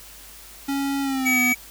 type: tone with pitch glide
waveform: square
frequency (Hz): 277.2 to 248.4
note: C#4 to B3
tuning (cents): 0 to +10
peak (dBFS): -23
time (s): 0.68-1.53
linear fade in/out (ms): 10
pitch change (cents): -190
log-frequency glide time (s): 1.02-1.41
type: tone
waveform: square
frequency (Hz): 2273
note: C#7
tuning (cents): +43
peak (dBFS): -19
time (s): 1.25-1.55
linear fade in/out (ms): 20
effects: added 50 Hz sine -50 dBFS peak until 1.7 s + white hiss -44 dBFS RMS until 1.7 s